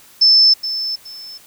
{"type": "tone with echo", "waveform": "sine", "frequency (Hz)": 5274, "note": "E8", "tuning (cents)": 0, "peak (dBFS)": -7, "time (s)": [0.21, 0.54], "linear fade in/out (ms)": 10, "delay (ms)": 420, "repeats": 2, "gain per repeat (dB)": -12, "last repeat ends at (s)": 1.38, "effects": ["white hiss -46 dBFS RMS until 1.46 s"]}